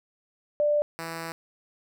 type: tone pair in turn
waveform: sine / 5% pulse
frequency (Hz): 591 / 164.7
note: D5 / E3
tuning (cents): +11 / -1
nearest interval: octave + minor seventh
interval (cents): 2212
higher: first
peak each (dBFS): -20 / -22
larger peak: first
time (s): 0.6-0.82 / 0.99-1.32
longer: second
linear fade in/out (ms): 0
effects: none